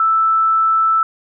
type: tone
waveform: sine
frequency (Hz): 1320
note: E6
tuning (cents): +2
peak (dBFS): -11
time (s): 0-1.03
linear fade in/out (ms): 2
effects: none